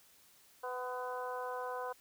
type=harmonic tone with a mistuned harmonic; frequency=250 Hz; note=B3; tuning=21 cents sharp; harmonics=2 / 3 / 4 / 5 / 6; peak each=-41 / -44 / -42 / -49 / -48 dBFS; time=0.63-1.93 s; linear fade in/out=10 ms; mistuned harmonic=4; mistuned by=+19 cents; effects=white hiss -64 dBFS RMS until 2 s